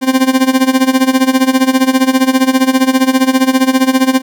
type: tone with tremolo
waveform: 40% pulse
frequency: 261.6 Hz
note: C4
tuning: in tune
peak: -4 dBFS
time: 0.01-4.22 s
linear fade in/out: 50 ms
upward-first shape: sine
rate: 15 Hz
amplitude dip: 85%
effects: none